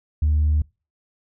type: tone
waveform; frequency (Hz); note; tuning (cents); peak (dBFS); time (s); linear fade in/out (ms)
sine; 75.7; D#2; -47; -14; 0.22-0.62; 5
effects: noise-tail reverb RT60 0.3 s tail -26 dB re dry + tanh soft clip ceiling -13 dBFS

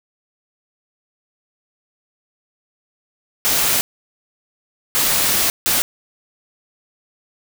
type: noise bursts at uneven times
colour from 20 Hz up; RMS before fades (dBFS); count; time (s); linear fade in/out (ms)
white; -17; 3; 3.45-3.81 / 4.95-5.5 / 5.66-5.82; 0
effects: none

